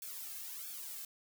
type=noise with flanger; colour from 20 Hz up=blue; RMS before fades=-45 dBFS; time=0.02-1.05 s; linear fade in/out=2 ms; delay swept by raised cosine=1 to 2.1 ms; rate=1.5 Hz; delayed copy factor=-1; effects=none